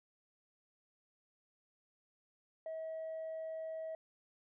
sine tone, 642 Hz, E5, 46 cents flat, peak -38 dBFS, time 2.66-3.95 s, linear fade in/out 2 ms, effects tanh soft clip ceiling -38 dBFS

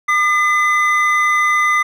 triangle tone pair together, 1207 / 2023 Hz, D6 / B6, +47 / +41 cents, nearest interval major sixth, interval 894 cents, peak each -13 dBFS, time 0.08-1.83 s, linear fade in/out 10 ms, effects none

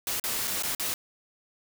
white noise with dropouts, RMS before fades -30 dBFS, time 0.07-0.94 s, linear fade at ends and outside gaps 1 ms, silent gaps 0.198-0.239 / 0.473-0.477 / 0.624-0.634 / 0.749-0.797 s, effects none

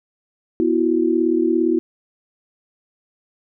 sine chord, B suspended fourth, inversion none, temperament equal with one note detuned, 246.9 / 329.6 / 367 Hz, B3 / E4 / F#4, 0 / 0 / -14 cents, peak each -22 / -17 / -20 dBFS, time 0.6-1.79 s, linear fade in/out 0 ms, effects none

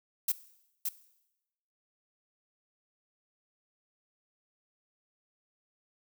violet noise with echo, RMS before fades -28 dBFS, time 0.28-0.32 s, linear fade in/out 5 ms, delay 570 ms, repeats 1, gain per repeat -4 dB, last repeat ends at 0.89 s, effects noise-tail reverb RT60 0.9 s tail -17 dB re dry

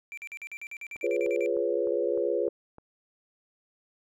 triangle tone bursts, 2349 Hz, D7, in tune, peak -35 dBFS, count 14, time 0.12-1.461 s, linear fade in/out 0 ms, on 54 ms, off 45 ms
click train, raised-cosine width 1 ms, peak -34 dBFS, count 7, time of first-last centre 0.96-2.784 s, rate 3.29 Hz
sine chord, C# dominant seventh, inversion first, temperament equal, 349.2 / 415.3 / 493.9 / 554.4 Hz, E#4 / G#4 / B4 / C#5, 0 / 0 / 0 / 0 cents, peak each -31 / -30 / -29 / -31 dBFS, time 1.03-2.49 s, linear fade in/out 10 ms
effects none

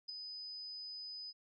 sine tone with ADSR envelope, 5000 Hz, D#8, 8 cents sharp, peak -37 dBFS, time 0.08-1.33 s, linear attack 16 ms, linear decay 3 ms, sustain -7 dB, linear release 35 ms, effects none

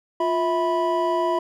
triangle tone cluster, 351.4 / 653 / 987 Hz, F4 / E5 / B5, +11 / -17 / -1 cents, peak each -22 dBFS, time 0.2-1.39 s, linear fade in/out 5 ms, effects none

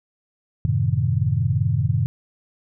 sine chord, F# diminished seventh, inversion none, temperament equal, 92.5 / 110 / 130.81 / 155.56 Hz, F#2 / A2 / C3 / Eb3, 0 / 0 / 0 / 0 cents, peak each -24 / -22 / -22 / -25 dBFS, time 0.65-2.06 s, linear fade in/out 0 ms, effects none

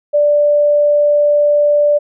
sine tone, 587.3 Hz, D5, in tune, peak -8 dBFS, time 0.13-1.99 s, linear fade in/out 20 ms, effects none

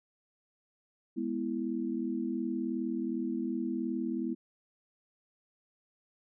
sine chord, E major, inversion first, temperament equal, 207.7 / 246.9 / 329.6 Hz, G#3 / B3 / E4, 0 / 0 / 0 cents, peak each -37 / -34 / -35 dBFS, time 1.16-4.35 s, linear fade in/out 20 ms, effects none

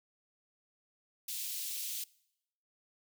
white high-pass noise, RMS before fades -39 dBFS, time 1.28-2.04 s, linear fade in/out 5 ms, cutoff 2800 Hz, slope 24 dB/octave, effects noise-tail reverb RT60 0.8 s tail -23 dB re dry

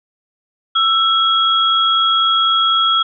sine tone pair together, 1328 / 3312 Hz, E6 / G#7, +12 / -5 cents, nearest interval octave + major third, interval 1583 cents, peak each -14 dBFS, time 0.75-3.03 s, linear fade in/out 10 ms, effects none

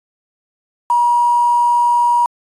sine tone with quantisation, 958 Hz, A#5, 47 cents sharp, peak -10 dBFS, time 0.9-2.26 s, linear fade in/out 2 ms, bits 5, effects resampled to 24000 Hz

